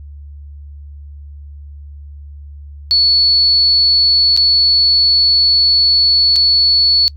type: tone with dropouts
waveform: sine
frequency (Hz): 4420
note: C#8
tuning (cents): -6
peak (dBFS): -8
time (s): 2.91-7.08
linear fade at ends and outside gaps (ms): 0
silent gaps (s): 4.365-4.374 / 6.359-6.363
effects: noise-tail reverb RT60 0.1 s tail -24 dB re dry + added 72 Hz sine -30 dBFS peak until 7.16 s